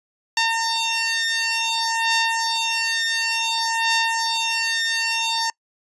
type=beating tone pair; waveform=10% pulse; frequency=910 / 910.56 Hz; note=A#5 / A#5; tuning=-42 / -41 cents; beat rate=0.56 Hz; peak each=-14 dBFS; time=0.37-5.5 s; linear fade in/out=2 ms; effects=noise-tail reverb RT60 0.1 s tail -25 dB re dry + resampled to 24000 Hz